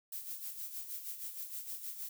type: noise with tremolo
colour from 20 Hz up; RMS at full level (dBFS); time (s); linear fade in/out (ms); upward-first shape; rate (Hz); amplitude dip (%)
violet; -41; 0.12-2.09; 5; sine; 6.4; 60
effects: none

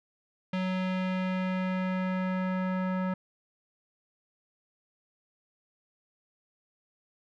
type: tone with low-pass filter sweep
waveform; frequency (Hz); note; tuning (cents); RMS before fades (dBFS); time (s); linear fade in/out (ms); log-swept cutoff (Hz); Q
square; 185.7; F#3; +7; -30; 0.53-3.14; 5; 3000 to 1500; 1.5
effects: none

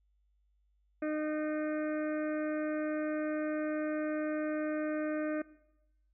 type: harmonic tone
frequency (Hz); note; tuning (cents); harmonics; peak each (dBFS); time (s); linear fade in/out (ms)
305.9; D#4; -29; 1 / 2 / 4 / 5 / 6 / 7 / 8; -33 / -36 / -47 / -46 / -50 / -53 / -54; 1.02-5.42; 5
effects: noise-tail reverb RT60 0.9 s tail -19 dB re dry + added 50 Hz sine -69 dBFS peak until 6.13 s

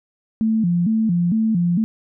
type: tone with vibrato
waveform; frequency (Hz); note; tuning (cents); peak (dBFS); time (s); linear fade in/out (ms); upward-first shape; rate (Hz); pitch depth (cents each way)
sine; 196; G3; 0; -15; 0.41-1.84; 0; square; 2.2; 210
effects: none

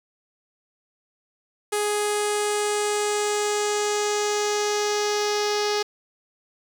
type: tone with low-pass filter sweep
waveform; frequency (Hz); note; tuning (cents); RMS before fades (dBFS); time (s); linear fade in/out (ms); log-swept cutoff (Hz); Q
sawtooth; 416.4; G#4; +5; -24; 1.72-5.83; 10; 10000 to 5200; 3
effects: 7-bit

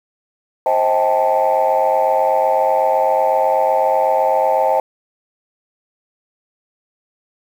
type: chord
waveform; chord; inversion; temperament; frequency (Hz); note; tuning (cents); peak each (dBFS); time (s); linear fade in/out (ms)
sine; A half-diminished seventh; first; just; 528 / 633.6 / 792 / 880; C5 / Eb5 / G5 / A5; +16 / +31 / +18 / 0; -17; 0.66-4.8; 2
effects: tanh soft clip ceiling -6 dBFS + 7-bit

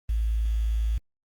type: tone with quantisation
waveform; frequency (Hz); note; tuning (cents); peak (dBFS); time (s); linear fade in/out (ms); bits
sine; 55; A1; 0; -22; 0.09-0.98; 5; 8
effects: Opus 32 kbps

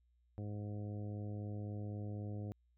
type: harmonic tone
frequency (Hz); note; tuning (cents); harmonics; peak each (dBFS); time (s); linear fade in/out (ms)
103.83; G#2; 0; 1 / 2 / 3 / 4 / 5 / 6 / 7; -41 / -48 / -51 / -55 / -55 / -61 / -61; 0.38-2.52; 0
effects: added 60 Hz sine -70 dBFS peak until 2.77 s

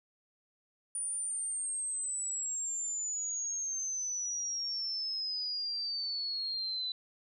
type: exponential sweep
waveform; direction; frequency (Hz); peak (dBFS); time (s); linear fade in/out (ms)
sine; down; 9500 to 3984; -33; 0.95-6.92; 2
effects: none

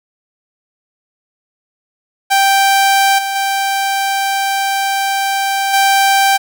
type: tone with level steps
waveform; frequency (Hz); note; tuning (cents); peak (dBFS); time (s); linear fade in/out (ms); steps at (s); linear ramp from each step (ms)
sawtooth; 784; G5; 0; -5 / -13 / -10 / -5; 2.3-6.38; 20; 3.18 / 3.35 / 5.73; 10
effects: none

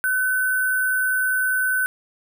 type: tone with sample-and-hold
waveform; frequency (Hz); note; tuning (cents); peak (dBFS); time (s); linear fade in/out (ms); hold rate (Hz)
sine; 1510; F#6; +35; -18; 0.04-1.86; 0; 11025
effects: none

